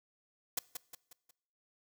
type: noise with echo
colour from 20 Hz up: white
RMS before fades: -33 dBFS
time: 0.57-0.59 s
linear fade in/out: 5 ms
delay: 180 ms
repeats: 4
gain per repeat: -7 dB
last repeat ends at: 1.31 s
effects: noise-tail reverb RT60 0.8 s tail -22 dB re dry